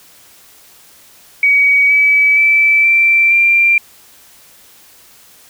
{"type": "tone with pitch steps", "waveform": "sine", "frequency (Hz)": [2261, 2289, 2317, 2345, 2373], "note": ["C#7", "D7", "D7", "D7", "D7"], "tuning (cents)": [34, -45, -24, -3, 17], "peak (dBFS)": -7, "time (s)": [1.43, 3.78], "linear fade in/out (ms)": 2, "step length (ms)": 470, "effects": ["white hiss -44 dBFS RMS until 5.49 s"]}